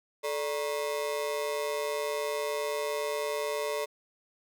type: ring-modulated tone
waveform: 35% pulse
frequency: 511 Hz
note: C5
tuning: 41 cents flat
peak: -25 dBFS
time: 0.23-3.86 s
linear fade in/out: 20 ms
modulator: 74.8 Hz
effects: none